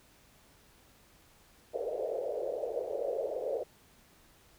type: band-pass noise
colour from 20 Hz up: pink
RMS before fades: -35 dBFS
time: 1.73-3.64 s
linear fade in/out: 20 ms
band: 440 to 610 Hz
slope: 48 dB/octave
effects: pink hiss -62 dBFS RMS until 4.58 s